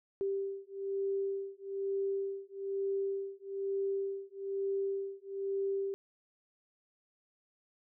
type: beating tone pair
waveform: sine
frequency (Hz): 392 / 393.1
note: G4 / G4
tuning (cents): 0 / +5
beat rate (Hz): 1.1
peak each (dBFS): -36 / -36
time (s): 0.21-5.94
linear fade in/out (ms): 0
effects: none